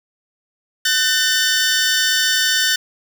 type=tone pair together; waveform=15% pulse; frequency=1507 / 1796.1 Hz; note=F#6 / A6; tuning=+31 / +35 cents; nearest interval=minor third; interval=304 cents; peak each=-11 dBFS; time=0.85-2.76 s; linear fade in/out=5 ms; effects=none